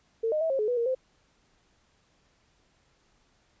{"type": "tone with pitch steps", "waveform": "sine", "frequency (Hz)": [452.2, 614, 648, 538, 425.9, 490.1, 467.6, 518], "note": ["A4", "D#5", "E5", "C5", "G#4", "B4", "A#4", "C5"], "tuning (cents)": [47, -23, -30, 48, 44, -13, 5, -17], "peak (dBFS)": -24, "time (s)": [0.23, 0.95], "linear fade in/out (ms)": 10, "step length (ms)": 90, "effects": ["pink hiss -67 dBFS RMS until 3.6 s", "resampled to 16000 Hz"]}